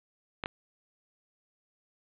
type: clicks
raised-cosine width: 0.3 ms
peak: -16 dBFS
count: 2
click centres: 0.438 / 0.459 s
effects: resampled to 8000 Hz + 7-bit